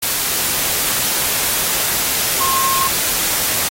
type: tone in noise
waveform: sine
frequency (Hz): 1071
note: C6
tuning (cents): +40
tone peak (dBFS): -17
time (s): 2.4-2.88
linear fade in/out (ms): 10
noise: white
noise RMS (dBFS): -18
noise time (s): 0.02-3.69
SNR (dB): -2
effects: AAC 48 kbps